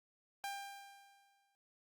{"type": "tone with exponential decay", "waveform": "sawtooth", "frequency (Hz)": 796, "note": "G5", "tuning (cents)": 26, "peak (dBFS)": -35, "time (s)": [0.44, 1.55], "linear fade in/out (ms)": 0, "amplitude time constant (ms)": 240, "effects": ["Opus 48 kbps"]}